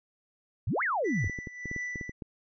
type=exponential two-way sweep; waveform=sine; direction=up then down; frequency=79.7 to 2217 to 79.7 Hz; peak=-26 dBFS; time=0.67-1.28 s; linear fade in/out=5 ms; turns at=0.83 s
type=tone with tremolo; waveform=triangle; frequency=1975.5 Hz; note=B6; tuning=in tune; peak=-30 dBFS; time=1.04-2.12 s; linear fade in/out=20 ms; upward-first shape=triangle; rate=1.6 Hz; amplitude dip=80%
type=clicks; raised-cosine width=3 ms; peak=-25 dBFS; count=11; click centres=1.243 / 1.297 / 1.388 / 1.472 / 1.657 / 1.714 / 1.763 / 1.958 / 2.012 / 2.094 / 2.222 s
effects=resampled to 16000 Hz